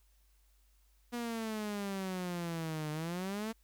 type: exponential two-way sweep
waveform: sawtooth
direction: down then up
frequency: 242.3 to 150.7 to 228.2 Hz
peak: -32 dBFS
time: 1.12-3.53 s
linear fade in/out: 20 ms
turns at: 2.91 s
effects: added 50 Hz sine -65 dBFS peak until 3.63 s + white hiss -74 dBFS RMS until 3.63 s